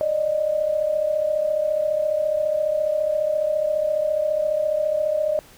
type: tone pair together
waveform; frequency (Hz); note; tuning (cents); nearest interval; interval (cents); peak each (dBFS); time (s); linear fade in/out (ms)
sine; 581.4 / 616; D5 / D#5; -18 / -17; minor second; 101; -25 / -20; 0.01-5.39; 0
effects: pink hiss -49 dBFS RMS until 5.57 s